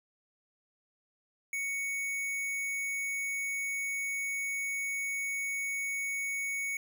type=tone with hard clipping; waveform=sine; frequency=2225 Hz; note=C#7; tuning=6 cents sharp; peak=-33 dBFS; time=1.53-6.77 s; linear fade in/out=2 ms; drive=17 dB; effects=none